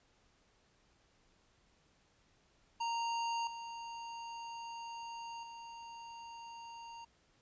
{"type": "tone with level steps", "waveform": "square", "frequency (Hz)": 929, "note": "A#5", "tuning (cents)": -6, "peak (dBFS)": [-35, -44, -48], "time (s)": [2.8, 7.05], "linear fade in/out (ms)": 10, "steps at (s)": [3.47, 5.43], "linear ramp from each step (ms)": 2, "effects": ["pink hiss -71 dBFS RMS until 7.41 s", "resampled to 16000 Hz"]}